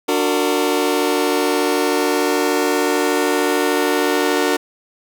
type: chord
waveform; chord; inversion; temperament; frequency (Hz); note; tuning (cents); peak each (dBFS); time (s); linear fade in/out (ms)
sawtooth; D augmented; none; just; 293.7 / 367.1 / 458.9; D4 / F#4 / A#4; 0 / -14 / -27; -16; 0.08-4.57; 10
effects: none